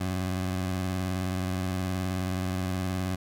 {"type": "tone with vibrato", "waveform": "20% pulse", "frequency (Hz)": 92.5, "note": "F#2", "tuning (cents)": 0, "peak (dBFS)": -23, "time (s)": [0, 3.16], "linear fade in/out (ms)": 10, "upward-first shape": "square", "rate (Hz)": 19, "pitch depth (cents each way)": 39, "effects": []}